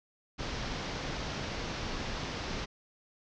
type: low-pass noise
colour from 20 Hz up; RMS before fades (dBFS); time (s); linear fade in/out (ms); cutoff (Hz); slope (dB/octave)
pink; -37; 0.38-2.66; 20; 6000; 48
effects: none